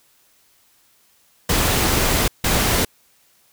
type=noise bursts at uneven times; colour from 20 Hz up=pink; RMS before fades=-18 dBFS; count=2; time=1.49-2.28 / 2.44-2.85 s; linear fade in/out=5 ms; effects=white hiss -58 dBFS RMS until 3.52 s